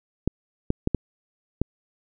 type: clicks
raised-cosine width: 3 ms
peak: -8 dBFS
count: 5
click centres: 0.276 / 0.704 / 0.874 / 0.947 / 1.616 s
effects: none